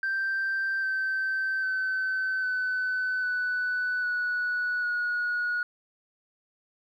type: tone with pitch steps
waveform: sine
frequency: 1568 / 1548.2 / 1528.7 / 1509.3 / 1490.3 / 1471.5 / 1452.9 Hz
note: G6 / G6 / G6 / F#6 / F#6 / F#6 / F#6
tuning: 0 / -22 / -44 / +34 / +12 / -10 / -32 cents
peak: -24 dBFS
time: 0.03-5.63 s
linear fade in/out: 2 ms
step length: 800 ms
effects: tanh soft clip ceiling -23 dBFS + 11-bit